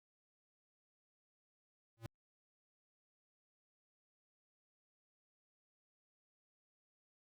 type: tone with exponential growth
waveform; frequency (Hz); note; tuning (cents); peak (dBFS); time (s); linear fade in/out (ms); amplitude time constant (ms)
square; 114.2; A#2; -35; -40; 1.97-2.06; 0; 18
effects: Opus 48 kbps